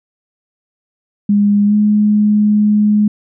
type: tone with pitch glide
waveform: sine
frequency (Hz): 204.4 to 209.7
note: G#3 to G#3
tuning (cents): -27 to +17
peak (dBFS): -8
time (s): 1.29-3.08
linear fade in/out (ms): 5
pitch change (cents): +44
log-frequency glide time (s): 1.66-1.74
effects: none